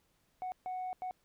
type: tone bursts at uneven times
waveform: sine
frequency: 739 Hz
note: F#5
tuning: 2 cents flat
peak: -34 dBFS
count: 3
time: 0.42-0.52 / 0.66-0.93 / 1.02-1.11 s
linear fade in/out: 0 ms
effects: tanh soft clip ceiling -34 dBFS + pink hiss -74 dBFS RMS until 1.24 s